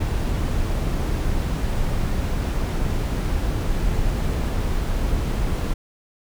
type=noise; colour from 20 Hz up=brown; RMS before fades=-22 dBFS; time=0-5.74 s; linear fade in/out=10 ms; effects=none